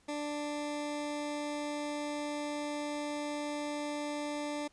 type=tone; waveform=20% pulse; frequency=294.5 Hz; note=D4; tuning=5 cents sharp; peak=-30 dBFS; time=0.08-4.68 s; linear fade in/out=10 ms; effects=pink hiss -67 dBFS RMS until 4.72 s + resampled to 22050 Hz